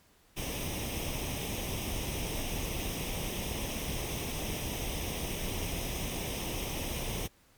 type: noise with comb filter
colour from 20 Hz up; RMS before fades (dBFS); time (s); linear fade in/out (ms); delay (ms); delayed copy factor
pink; -35; 0.36-7.28; 20; 0.34; +0.7
effects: pink hiss -64 dBFS RMS until 7.57 s + MP3 96 kbps